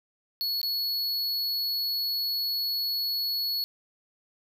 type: tone with dropouts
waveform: square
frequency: 4380 Hz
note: C#8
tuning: 22 cents flat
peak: -27 dBFS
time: 0.41-3.64 s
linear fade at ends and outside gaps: 0 ms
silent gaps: 0.615-0.63 s
effects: none